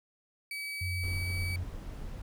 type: tone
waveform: 35% pulse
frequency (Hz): 2285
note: D7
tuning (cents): -48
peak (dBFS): -34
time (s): 0.51-1.56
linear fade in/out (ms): 2
type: tone with vibrato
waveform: sine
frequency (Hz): 89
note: F2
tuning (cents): +33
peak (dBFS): -32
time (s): 0.81-1.64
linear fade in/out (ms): 5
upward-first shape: sine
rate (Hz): 20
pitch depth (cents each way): 19
type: noise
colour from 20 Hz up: brown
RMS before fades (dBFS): -41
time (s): 1.03-2.22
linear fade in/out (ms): 5
effects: none